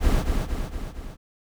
brown noise with echo, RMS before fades -19 dBFS, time 0-0.25 s, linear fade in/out 50 ms, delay 230 ms, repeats 4, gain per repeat -4 dB, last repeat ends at 1.17 s, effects none

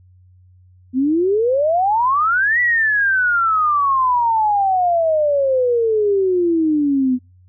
sine exponential two-way sweep, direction up then down, 247.5 to 1973 to 247.5 Hz, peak -13 dBFS, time 0.93-7.19 s, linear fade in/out 50 ms, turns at 2.6 s, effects noise-tail reverb RT60 0.3 s tail -26 dB re dry + added 91 Hz sine -46 dBFS peak until 7.48 s

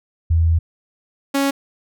sine / sawtooth tone pair in turn, 82.3 / 276.8 Hz, E2 / C#4, -2 / -2 cents, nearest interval octave + major sixth, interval 2100 cents, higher second, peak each -12 dBFS, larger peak neither, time 0.3-0.59 / 1.34-1.51 s, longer first, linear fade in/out 10 ms, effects none

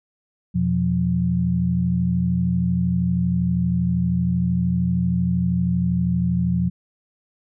sine tone cluster, 84.8 / 124.4 / 177.2 Hz, E2 / B2 / F3, +50 / +13 / +25 cents, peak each -26 / -24 / -19 dBFS, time 0.54-6.7 s, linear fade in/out 20 ms, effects none

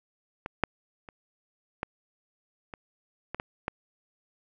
clicks, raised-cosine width 0.5 ms, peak -19 / -7 / -29 / -15 / -24 / -18 / -17 / -14 dBFS, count 8, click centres 0.461 / 0.637 / 1.088 / 1.831 / 2.738 / 3.346 / 3.399 / 3.681 s, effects none

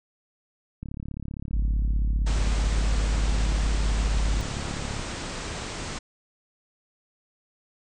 click train, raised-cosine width 5 ms, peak -22 dBFS, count 148, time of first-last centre 0.83-4.994 s, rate 35.3 Hz
sine tone, 51.1 Hz, G#1, 27 cents flat, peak -21 dBFS, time 1.53-4.41 s, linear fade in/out 0 ms
pink low-pass noise, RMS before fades -34 dBFS, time 2.26-5.99 s, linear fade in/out 10 ms, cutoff 8700 Hz, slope 96 dB/octave
effects none

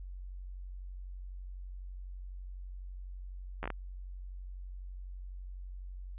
slowing click train, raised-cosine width 0.5 ms, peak -22 dBFS, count 5, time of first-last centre 3.63-3.703 s, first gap 11 ms, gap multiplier 1.35, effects added 46 Hz sine -41 dBFS peak until 6.18 s + resampled to 8000 Hz

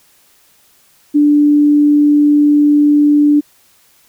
sine tone, 293.7 Hz, D4, in tune, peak -6 dBFS, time 1.14-3.41 s, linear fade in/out 20 ms, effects white hiss -51 dBFS RMS until 4.08 s

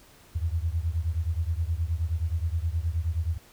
sine beating tone pair, 79 / 88.5 Hz, D#2 / F2, +27 / +23 cents, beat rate 9.5 Hz, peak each -27 / -29 dBFS, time 0.35-3.38 s, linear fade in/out 10 ms, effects pink hiss -55 dBFS RMS until 3.52 s

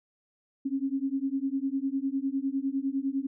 sine beating tone pair, 266.9 / 276.8 Hz, C4 / C#4, +35 / -2 cents, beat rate 9.9 Hz, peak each -30 dBFS, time 0.65-3.27 s, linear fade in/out 10 ms, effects none

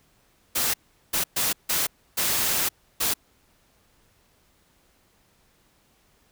white noise bursts at uneven times, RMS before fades -24 dBFS, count 6, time 0.55-0.74 / 1.13-1.24 / 1.36-1.53 / 1.69-1.87 / 2.17-2.69 / 3-3.14 s, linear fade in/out 10 ms, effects pink hiss -63 dBFS RMS until 6.31 s

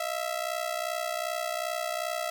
sawtooth ring-modulated tone, 659.3 Hz, E5, in tune, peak -23 dBFS, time 0-2.3 s, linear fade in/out 0 ms, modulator 31.3 Hz, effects none

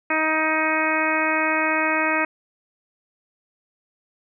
harmonic tone, 314.2 Hz, D#4, 17 cents sharp, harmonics 1 / 2 / 3 / 4 / 5 / 6 / 7 / 8, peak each -27 / -27 / -27 / -27 / -27 / -27 / -27 / -27 dBFS, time 0.1-2.25 s, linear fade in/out 5 ms, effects none

